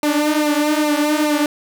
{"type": "tone with flanger", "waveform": "sawtooth", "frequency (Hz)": 299.3, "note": "D4", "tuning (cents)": 33, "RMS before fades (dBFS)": -17, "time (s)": [0.03, 1.46], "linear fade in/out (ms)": 2, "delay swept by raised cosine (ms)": [0.59, 6.09], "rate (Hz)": 2.4, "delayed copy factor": -0.75, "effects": []}